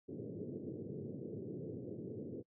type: band-pass noise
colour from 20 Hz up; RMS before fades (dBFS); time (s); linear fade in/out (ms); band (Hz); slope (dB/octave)
white; -45; 0.08-2.43; 20; 100 to 460; 48
effects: noise-tail reverb RT60 0.1 s tail -25 dB re dry